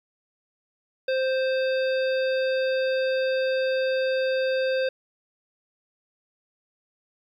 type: harmonic tone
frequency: 523.3 Hz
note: C5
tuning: in tune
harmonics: 1 / 3 / 5 / 7 / 9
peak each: -22 / -32 / -36 / -39 / -41 dBFS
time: 1.08-4.89 s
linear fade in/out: 5 ms
effects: 10-bit